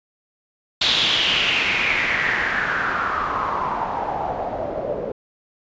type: noise with low-pass filter sweep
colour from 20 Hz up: white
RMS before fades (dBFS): -22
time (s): 0.81-5.12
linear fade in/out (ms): 5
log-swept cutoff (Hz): 3800 to 510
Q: 4.9
effects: resampled to 16000 Hz